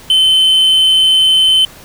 triangle tone, 3066 Hz, G7, 39 cents flat, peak -5 dBFS, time 0.1-1.65 s, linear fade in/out 2 ms, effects pink hiss -37 dBFS RMS until 1.84 s

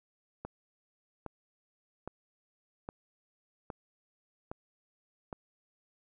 click train, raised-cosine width 1 ms, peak -25 dBFS, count 7, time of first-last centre 0.45-5.328 s, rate 1.23 Hz, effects none

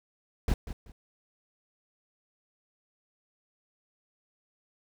brown noise with echo, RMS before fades -25 dBFS, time 0.48-0.54 s, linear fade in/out 2 ms, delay 190 ms, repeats 2, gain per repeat -12 dB, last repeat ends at 0.92 s, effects none

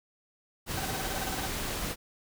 pink noise, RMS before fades -34 dBFS, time 0.66-1.96 s, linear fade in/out 50 ms
30% pulse tone bursts, 767 Hz, G5, 38 cents flat, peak -32 dBFS, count 13, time 0.77-1.459 s, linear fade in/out 5 ms, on 29 ms, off 26 ms
effects none

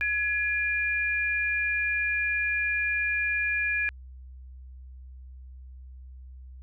sine tone pair together, 1680 / 2403 Hz, G#6 / D7, +19 / +39 cents, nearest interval tritone, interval 620 cents, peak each -27 dBFS, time 0.01-3.89 s, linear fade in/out 0 ms, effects added 64 Hz sine -42 dBFS peak until 6.62 s

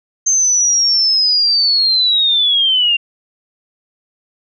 sine linear sweep, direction down, 6330 to 2760 Hz, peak -10 dBFS, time 0.26-2.97 s, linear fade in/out 10 ms, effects none

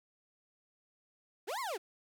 35% pulse linear two-way sweep, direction up then down, 316.7 to 1113 to 316.7 Hz, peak -34 dBFS, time 1.47-1.78 s, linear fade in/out 20 ms, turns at 1.6 s, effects none

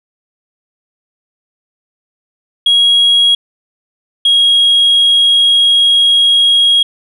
sine tone pair in turn, 3300 / 3287 Hz, G#7 / G#7, -12 / -19 cents, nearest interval unison, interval 7 cents, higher first, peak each -4 dBFS, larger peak neither, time 2.66-3.35 / 4.25-6.83 s, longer second, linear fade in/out 5 ms, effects tanh soft clip ceiling -4 dBFS

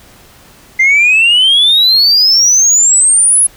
sine exponential sweep, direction up, 2066 to 10710 Hz, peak -3 dBFS, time 0.79-3.47 s, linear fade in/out 10 ms, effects tanh soft clip ceiling -3 dBFS + pink hiss -41 dBFS RMS until 3.56 s

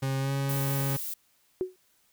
40% pulse tone with pitch glide, 134.6 to 137.75 Hz, C3 to C#3, +49 to -11 cents, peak -26 dBFS, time 0.02-0.97 s, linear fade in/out 10 ms, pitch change +40 cents, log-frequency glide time 0.19-0.32 s
violet noise, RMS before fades -35 dBFS, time 0.49-1.14 s, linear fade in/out 5 ms
sine tone with exponential decay, 370 Hz, F#4, in tune, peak -22 dBFS, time 1.61-1.76 s, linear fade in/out 0 ms, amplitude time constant 31 ms
effects white hiss -67 dBFS RMS until 2.12 s

